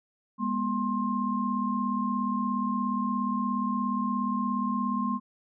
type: tone cluster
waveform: sine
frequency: 205.4 / 242.4 / 1060 Hz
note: G#3 / B3 / C6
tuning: -19 / -32 / +22 cents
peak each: -30 dBFS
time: 0.38-5.2 s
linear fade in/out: 50 ms
effects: none